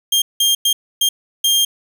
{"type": "tone bursts at uneven times", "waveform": "sawtooth", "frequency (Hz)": 3205, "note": "G7", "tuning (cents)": 38, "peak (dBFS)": -9, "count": 5, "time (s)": [[0.12, 0.22], [0.4, 0.55], [0.65, 0.73], [1.01, 1.09], [1.44, 1.65]], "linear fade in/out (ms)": 5, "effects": []}